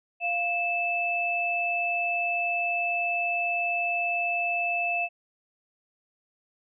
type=tone pair together; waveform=sine; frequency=696.3 / 2629 Hz; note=F5 / E7; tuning=-5 / -5 cents; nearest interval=octave + major seventh; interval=2300 cents; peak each=-29 / -26 dBFS; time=0.2-5.09 s; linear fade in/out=50 ms; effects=none